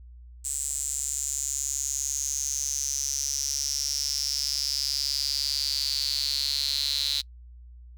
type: tone with high-pass filter sweep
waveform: sawtooth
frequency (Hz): 140.3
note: C#3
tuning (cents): +21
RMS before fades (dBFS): -29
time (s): 0.44-7.22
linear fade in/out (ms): 20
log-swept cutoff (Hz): 7800 to 4000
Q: 9.2
effects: noise-tail reverb RT60 0.1 s tail -26 dB re dry + added 60 Hz sine -44 dBFS peak until 7.97 s